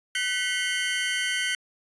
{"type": "tone cluster", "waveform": "square", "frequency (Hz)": [1509, 1959, 2140, 2859, 3079], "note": ["F#6", "B6", "C7", "F7", "G7"], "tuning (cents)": [34, -15, 38, 40, -32], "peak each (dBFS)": [-32, -32, -32, -38, -30], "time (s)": [0.15, 1.55], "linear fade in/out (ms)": 2, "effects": ["resampled to 22050 Hz"]}